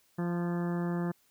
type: harmonic tone with a mistuned harmonic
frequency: 173.4 Hz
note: F3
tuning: 12 cents flat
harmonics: 1 / 2 / 3 / 4 / 5 / 6 / 7 / 8 / 9 / 10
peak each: -30 / -36 / -44 / -45 / -47 / -49 / -48 / -53 / -52 / -50 dBFS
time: 0.18-1.12 s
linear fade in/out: 10 ms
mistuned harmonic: 5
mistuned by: +19 cents
effects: white hiss -68 dBFS RMS until 1.3 s